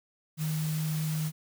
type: tone in noise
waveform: sine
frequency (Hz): 155.56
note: D#3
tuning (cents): 0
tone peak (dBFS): -28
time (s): 0.37-1.32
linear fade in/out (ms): 50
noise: white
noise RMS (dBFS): -41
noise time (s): 0.37-1.32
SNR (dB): +10
effects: none